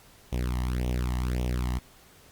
sawtooth tone with flanger, 61.74 Hz, B1, in tune, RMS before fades -28 dBFS, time 0.32-1.79 s, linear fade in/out 10 ms, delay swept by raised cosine 0.32 to 1.03 ms, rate 1.8 Hz, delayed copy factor +1, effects pink hiss -55 dBFS RMS until 2.31 s + Opus 48 kbps

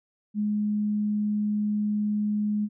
sine tone, 209.4 Hz, G#3, 15 cents sharp, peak -23 dBFS, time 0.34-2.69 s, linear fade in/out 50 ms, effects none

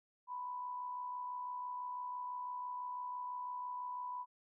sine tone with amplitude modulation, 991 Hz, B5, 6 cents sharp, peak -38 dBFS, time 0.27-4.26 s, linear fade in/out 50 ms, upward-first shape sine, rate 66 Hz, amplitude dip 40%, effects none

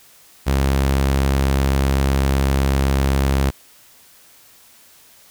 sawtooth tone, 67.9 Hz, C#2, 35 cents flat, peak -11 dBFS, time 0.46-3.51 s, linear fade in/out 20 ms, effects white hiss -49 dBFS RMS until 5.3 s

